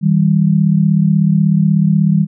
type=tone pair together; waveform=sine; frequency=159.63 / 196 Hz; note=D#3 / G3; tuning=+45 / 0 cents; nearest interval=major third; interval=355 cents; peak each=-11 / -12 dBFS; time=0.01-2.27 s; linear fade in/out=50 ms; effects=none